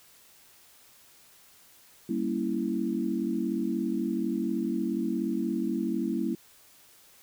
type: chord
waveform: sine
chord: G diminished seventh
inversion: none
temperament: equal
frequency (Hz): 196 / 233.1 / 277.2 / 329.6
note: G3 / Bb3 / Db4 / Fb4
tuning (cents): 0 / 0 / 0 / 0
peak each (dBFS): -33 / -31 / -34 / -31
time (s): 2.09-6.35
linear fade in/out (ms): 5
effects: white hiss -57 dBFS RMS until 7.22 s